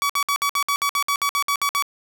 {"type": "tone bursts", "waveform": "sawtooth", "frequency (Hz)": 1137, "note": "C#6", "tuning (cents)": 44, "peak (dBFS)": -15, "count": 14, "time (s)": [0.02, 1.824], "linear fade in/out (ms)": 0, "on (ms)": 75, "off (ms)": 58, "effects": []}